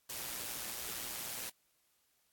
white noise with amplitude modulation, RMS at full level -40 dBFS, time 0.09-1.5 s, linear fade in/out 10 ms, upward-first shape sine, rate 119 Hz, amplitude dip 40%, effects white hiss -75 dBFS RMS until 2.32 s + AAC 64 kbps

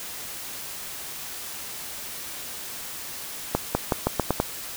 accelerating click train, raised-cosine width 1 ms, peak -6 dBFS, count 7, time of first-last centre 3.55-4.401 s, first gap 200 ms, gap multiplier 0.86, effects white hiss -36 dBFS RMS until 4.76 s

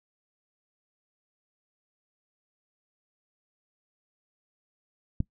click, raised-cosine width 5 ms, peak -14 dBFS, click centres 5.204 s, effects noise-tail reverb RT60 0.1 s tail -22 dB re dry

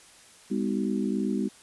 harmonic tone with a mistuned harmonic, 62.7 Hz, B1, 27 cents sharp, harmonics 3 / 4 / 5 / 6, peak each -28 / -30 / -32 / -34 dBFS, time 0.5-1.49 s, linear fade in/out 20 ms, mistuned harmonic 3, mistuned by +130 cents, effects white hiss -53 dBFS RMS until 1.62 s + resampled to 24000 Hz

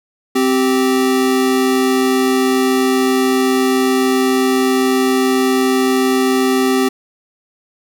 square tone pair together, 260.7 / 388.2 Hz, C4 / G4, -6 / -17 cents, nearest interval perfect fifth, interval 689 cents, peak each -15 / -16 dBFS, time 0.35-6.89 s, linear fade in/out 10 ms, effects none

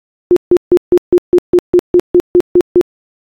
sine tone bursts, 355.1 Hz, F4, 29 cents sharp, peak -3 dBFS, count 13, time 0.31-2.812 s, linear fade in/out 0 ms, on 54 ms, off 150 ms, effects AAC 48 kbps

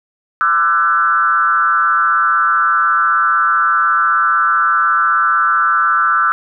sine tone with frequency modulation, 1346 Hz, E6, 36 cents sharp, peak -10 dBFS, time 0.41-6.32 s, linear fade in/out 0 ms, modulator 155 Hz, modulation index 1.1, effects none

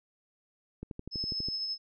click train, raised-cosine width 3 ms, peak -26 dBFS, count 9, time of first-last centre 0.83-1.486 s, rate 12.2 Hz
sine tone with tremolo, 5200 Hz, E8, 24 cents flat, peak -30 dBFS, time 1.11-1.78 s, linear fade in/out 50 ms, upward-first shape triangle, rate 12 Hz, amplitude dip 40%
effects none

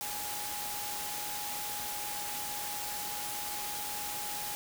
sine tone in noise, 830 Hz, G#5, 1 cent flat, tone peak -42 dBFS, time 0.01-4.55 s, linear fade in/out 0 ms, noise white, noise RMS -38 dBFS, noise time 0.01-4.55 s, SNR -7 dB, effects none

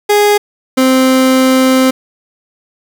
30% pulse tone pair in turn, 413.7 / 260.6 Hz, G#4 / C4, -7 / -7 cents, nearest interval minor sixth, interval 800 cents, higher first, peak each -4 dBFS, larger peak neither, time 0.09-0.38 / 0.77-1.91 s, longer second, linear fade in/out 10 ms, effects 7-bit

